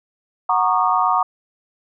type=chord; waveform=sine; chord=D# minor seventh; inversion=first; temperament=equal with one note detuned; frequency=740 / 932.3 / 1108.7 / 1217.5 Hz; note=F#5 / A#5 / C#6 / D#6; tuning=0 / 0 / 0 / -38 cents; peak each=-20 dBFS; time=0.49-1.23 s; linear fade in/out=5 ms; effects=none